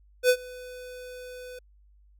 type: tone with ADSR envelope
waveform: square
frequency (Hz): 500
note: B4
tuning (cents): +21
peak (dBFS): -16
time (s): 0.23-1.59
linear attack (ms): 63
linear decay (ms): 68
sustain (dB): -24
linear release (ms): 5
effects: added 50 Hz sine -55 dBFS peak until 2.19 s